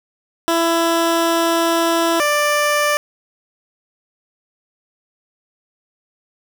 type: tone pair in turn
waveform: 15% pulse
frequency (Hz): 333.7 / 590.2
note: E4 / D5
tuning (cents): +21 / +8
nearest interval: minor seventh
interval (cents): 987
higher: second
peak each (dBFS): -8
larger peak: neither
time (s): 0.48-2.2 / 2.2-2.97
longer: first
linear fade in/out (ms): 0
effects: 7-bit